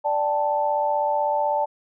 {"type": "chord", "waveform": "sine", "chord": "D suspended fourth", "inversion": "none", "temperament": "equal", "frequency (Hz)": [587.3, 784, 880], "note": ["D5", "G5", "A5"], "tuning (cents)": [0, 0, 0], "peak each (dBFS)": [-24, -28, -22], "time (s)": [0.04, 1.66], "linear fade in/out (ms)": 20, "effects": []}